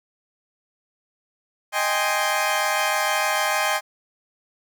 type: chord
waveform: 20% pulse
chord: Ab major seventh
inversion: second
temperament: equal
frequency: 622.3 / 784 / 830.6 / 1046.5 Hz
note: Eb5 / G5 / Ab5 / C6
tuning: 0 / 0 / 0 / 0 cents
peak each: -21 dBFS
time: 1.72-3.81 s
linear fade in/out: 50 ms
effects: none